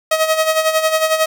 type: tone with tremolo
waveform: sawtooth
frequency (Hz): 634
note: D#5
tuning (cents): +32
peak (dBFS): -7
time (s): 0.11-1.26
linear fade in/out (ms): 5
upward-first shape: sine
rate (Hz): 11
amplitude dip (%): 65
effects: none